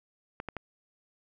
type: clicks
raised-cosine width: 0.5 ms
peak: -21 dBFS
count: 3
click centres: 0.401 / 0.487 / 0.567 s
effects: none